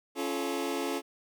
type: chord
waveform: sawtooth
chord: Db augmented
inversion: none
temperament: just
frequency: 277.2 / 346.5 / 433.1 Hz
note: Db4 / F4 / A4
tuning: 0 / -14 / -27 cents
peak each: -30 / -31 / -31 dBFS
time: 0.15-1.02 s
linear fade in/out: 50 ms
effects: none